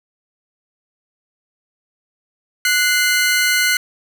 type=tone pair together; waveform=sawtooth; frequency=1474 / 2080 Hz; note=F#6 / C7; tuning=-7 / -11 cents; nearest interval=tritone; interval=596 cents; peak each=-13 dBFS; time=2.65-3.77 s; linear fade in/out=2 ms; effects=none